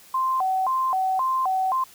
sine tone with vibrato, 889 Hz, A5, 18 cents sharp, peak -20 dBFS, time 0.14-1.84 s, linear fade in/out 5 ms, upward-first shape square, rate 1.9 Hz, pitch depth 280 cents each way, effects white hiss -50 dBFS RMS until 1.94 s

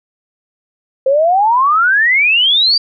sine exponential sweep, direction up, 518 to 4751 Hz, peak -8 dBFS, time 1.06-2.78 s, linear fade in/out 5 ms, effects none

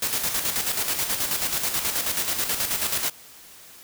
white noise with tremolo, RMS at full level -24 dBFS, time 0.02-3.1 s, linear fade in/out 5 ms, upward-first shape square, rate 9.3 Hz, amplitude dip 50%, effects white hiss -47 dBFS RMS until 3.83 s

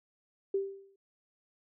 sine tone with exponential decay, 392 Hz, G4, in tune, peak -25 dBFS, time 0.54-0.96 s, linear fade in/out 5 ms, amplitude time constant 90 ms, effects none

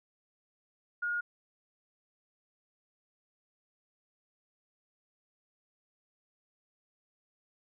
sine tone, 1431 Hz, F6, 42 cents sharp, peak -30 dBFS, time 1.02-1.21 s, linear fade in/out 10 ms, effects none

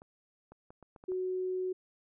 clicks, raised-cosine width 1 ms, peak -38 dBFS, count 7, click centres 0.019 / 0.52 / 0.705 / 0.827 / 0.962 / 1.039 / 1.119 s
sine tone, 370 Hz, F#4, in tune, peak -31 dBFS, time 1.08-1.73 s, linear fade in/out 10 ms
effects none

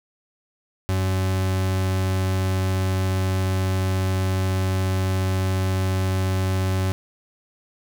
40% pulse tone, 94.3 Hz, F#2, 33 cents sharp, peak -19 dBFS, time 0.89-6.92 s, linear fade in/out 0 ms, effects none

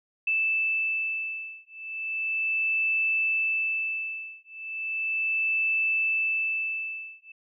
sine beating tone pair, 2637 / 2637.36 Hz, E7 / E7, 0 / 0 cents, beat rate 0.36 Hz, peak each -28 dBFS, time 0.27-7.32 s, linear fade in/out 5 ms, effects none

